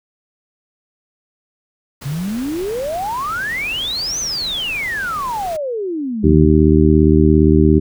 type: noise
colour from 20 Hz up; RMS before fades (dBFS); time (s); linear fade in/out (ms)
pink; -34; 2.01-5.57; 10
type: exponential two-way sweep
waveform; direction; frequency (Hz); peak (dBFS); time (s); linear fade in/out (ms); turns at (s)
sine; up then down; 133.1 to 6320 to 133.1; -19; 2.05-6.48; 10; 4.19
type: harmonic tone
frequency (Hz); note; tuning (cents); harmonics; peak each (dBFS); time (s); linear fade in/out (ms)
77.4; D#2; -9; 1 / 2 / 3 / 4 / 5; -14 / -15 / -15 / -14 / -15; 6.23-7.8; 20
effects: none